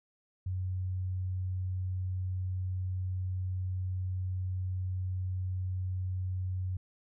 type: tone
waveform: sine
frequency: 92.5 Hz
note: F#2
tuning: in tune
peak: -31 dBFS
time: 0.46-6.77 s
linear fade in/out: 5 ms
effects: none